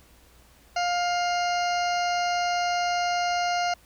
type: harmonic tone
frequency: 705 Hz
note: F5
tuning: 16 cents sharp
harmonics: 1 / 2 / 3 / 4 / 6 / 7 / 8 / 9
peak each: -24 / -32 / -35 / -36 / -37 / -40 / -42 / -42 dBFS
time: 0.76-3.74 s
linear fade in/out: 5 ms
effects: added 60 Hz sine -57 dBFS peak until 3.85 s + pink hiss -57 dBFS RMS until 3.85 s